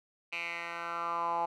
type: tone with band-pass filter sweep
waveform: 10% pulse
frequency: 169.8 Hz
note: F3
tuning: 48 cents flat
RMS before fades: -35 dBFS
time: 0.32-1.46 s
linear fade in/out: 10 ms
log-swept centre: 2500 to 850 Hz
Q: 4.9
effects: none